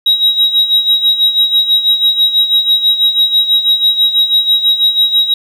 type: tone with tremolo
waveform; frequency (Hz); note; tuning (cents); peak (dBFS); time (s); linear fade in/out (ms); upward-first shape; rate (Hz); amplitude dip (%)
sine; 3827; A#7; +45; -3; 0.06-5.34; 5; sine; 6.1; 75
effects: tanh soft clip ceiling -4 dBFS + 7-bit